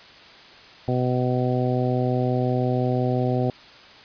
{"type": "harmonic tone", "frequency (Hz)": 125.7, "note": "B2", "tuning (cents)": 31, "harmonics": [1, 2, 3, 4, 5, 6], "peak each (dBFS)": [-23, -26, -28, -29, -30, -31], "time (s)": [0.88, 3.5], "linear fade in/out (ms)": 2, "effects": ["white hiss -46 dBFS RMS until 4.04 s", "resampled to 11025 Hz"]}